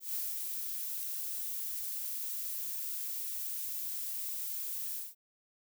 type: noise with ADSR envelope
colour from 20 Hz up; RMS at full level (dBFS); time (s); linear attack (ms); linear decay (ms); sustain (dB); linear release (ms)
violet; -35; 0-5.15; 140; 180; -3; 190
effects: none